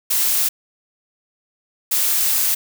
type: noise bursts at uneven times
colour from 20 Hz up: blue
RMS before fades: -18 dBFS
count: 2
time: 0.1-0.49 / 1.91-2.55 s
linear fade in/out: 10 ms
effects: none